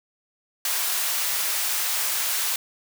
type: high-pass noise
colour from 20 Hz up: white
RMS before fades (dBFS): -25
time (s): 0.65-2.56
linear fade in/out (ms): 2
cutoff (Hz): 770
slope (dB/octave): 12
effects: none